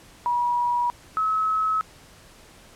sine tone pair in turn, 965 / 1288.1 Hz, B5 / E6, -40 / -40 cents, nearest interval perfect fourth, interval 500 cents, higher second, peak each -20 dBFS, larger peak neither, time 0.26-0.9 / 1.17-1.81 s, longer neither, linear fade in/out 0 ms, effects pink hiss -50 dBFS RMS until 2.75 s + low-pass 11000 Hz 12 dB/octave

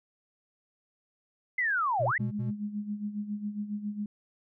sine linear two-way sweep, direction down then up, 2080 to 523.3 to 2080 Hz, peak -25 dBFS, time 1.58-2.18 s, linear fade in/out 5 ms, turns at 2.05 s
triangle tone bursts, 122.3 Hz, B2, 16 cents flat, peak -28 dBFS, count 3, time 1.99-2.514 s, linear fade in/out 20 ms, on 130 ms, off 67 ms
sine tone with tremolo, 207.7 Hz, G#3, in tune, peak -29 dBFS, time 2.2-4.06 s, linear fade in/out 2 ms, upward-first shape sine, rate 7.3 Hz, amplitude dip 70%
effects none

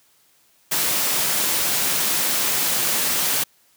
white high-pass noise, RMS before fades -21 dBFS, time 0.71-3.44 s, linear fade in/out 10 ms, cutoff 110 Hz, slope 48 dB/octave, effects white hiss -59 dBFS RMS until 3.76 s + high-pass 60 Hz 12 dB/octave

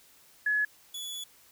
sine / sawtooth tone pair in turn, 1697 / 3418 Hz, G#6 / G#7, +37 / +49 cents, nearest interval octave, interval 1212 cents, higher second, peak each -24 / -33 dBFS, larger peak first, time 0.46-0.65 / 0.94-1.24 s, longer second, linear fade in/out 5 ms, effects white hiss -59 dBFS RMS until 1.51 s

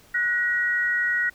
sine tone pair together, 1468.1 / 1900 Hz, F#6 / A#6, -14 / +33 cents, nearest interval major third, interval 447 cents, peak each -25 / -22 dBFS, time 0.14-1.3 s, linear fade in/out 10 ms, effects pink hiss -54 dBFS RMS until 1.34 s

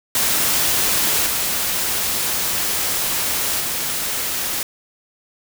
white noise with level steps, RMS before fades -18 / -21 / -23 dBFS, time 0.15-4.63 s, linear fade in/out 2 ms, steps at 1.26 / 3.6 s, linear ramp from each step 5 ms, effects none

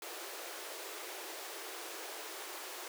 pink high-pass noise, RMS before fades -45 dBFS, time 0.02-2.88 s, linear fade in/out 2 ms, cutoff 320 Hz, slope 96 dB/octave, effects none

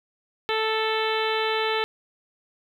harmonic tone, 440 Hz, A4, in tune, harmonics 1 / 2 / 3 / 4 / 5 / 6 / 7 / 8 / 9, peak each -26 / -29 / -31 / -32 / -33 / -34 / -34 / -35 / -36 dBFS, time 0.49-1.84 s, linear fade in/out 0 ms, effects 9-bit

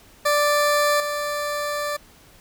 20% pulse tone with level steps, 587.3 Hz, D5, in tune, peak -12 / -19 dBFS, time 0.25-1.97 s, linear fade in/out 10 ms, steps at 1 s, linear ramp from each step 2 ms, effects pink hiss -51 dBFS RMS until 2.4 s

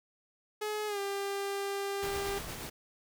sawtooth tone with pitch glide, 423.8 to 397.7 Hz, G#4 to G4, +35 to +25 cents, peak -29 dBFS, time 0.61-2.39 s, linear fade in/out 10 ms, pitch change -110 cents, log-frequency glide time 0.87-0.99 s
pink noise with tremolo, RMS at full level -40 dBFS, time 2.02-2.7 s, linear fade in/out 10 ms, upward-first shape sine, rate 8.6 Hz, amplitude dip 30%
effects none

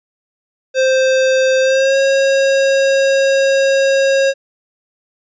square tone with pitch glide, 523.3 to 543.6 Hz, C5 to C#5, 0 to -34 cents, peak -11 dBFS, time 0.74-4.34 s, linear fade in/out 50 ms, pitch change +66 cents, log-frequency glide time 1.61-1.96 s, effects resampled to 16000 Hz

